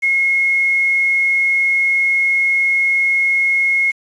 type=tone with quantisation; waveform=sine; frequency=2163 Hz; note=C#7; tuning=43 cents flat; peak=-12 dBFS; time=0.02-3.92 s; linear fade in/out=20 ms; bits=6; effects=resampled to 22050 Hz